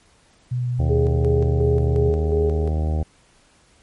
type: tone with vibrato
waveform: sine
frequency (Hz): 123.47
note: B2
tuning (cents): 0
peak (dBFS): -20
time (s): 0.51-2.1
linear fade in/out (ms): 10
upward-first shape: sine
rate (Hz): 4.1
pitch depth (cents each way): 9
type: harmonic tone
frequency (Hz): 77.78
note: D#2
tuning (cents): 0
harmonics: 1 / 2 / 3 / 4 / 5 / 6 / 7 / 8 / 9 / 10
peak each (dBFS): -19 / -28 / -34 / -35 / -37 / -39 / -37 / -41 / -41 / -39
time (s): 0.79-3.03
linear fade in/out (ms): 5
type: tone with tremolo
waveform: sine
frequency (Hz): 415.1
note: G#4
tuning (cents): -1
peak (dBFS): -18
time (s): 0.89-2.69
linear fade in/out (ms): 20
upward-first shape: square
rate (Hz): 2.8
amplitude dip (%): 55
effects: pink hiss -56 dBFS RMS until 3.82 s + MP3 48 kbps